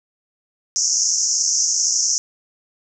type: band-pass noise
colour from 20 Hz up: pink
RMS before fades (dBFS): -19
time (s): 0.76-2.18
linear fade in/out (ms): 0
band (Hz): 5400 to 6900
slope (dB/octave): 96
effects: none